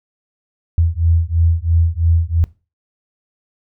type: beating tone pair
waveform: sine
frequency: 81.9 / 84.9 Hz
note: E2 / F2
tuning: -11 / -48 cents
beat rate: 3 Hz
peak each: -15 dBFS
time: 0.78-2.44 s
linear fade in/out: 0 ms
effects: noise-tail reverb RT60 0.3 s tail -20 dB re dry